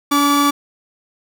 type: tone pair together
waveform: 45% pulse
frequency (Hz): 285.3 / 1154.5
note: C#4 / D6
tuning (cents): +50 / -30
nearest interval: 2 octaves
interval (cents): 2420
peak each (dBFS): -15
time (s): 0.11-0.51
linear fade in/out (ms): 10
effects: none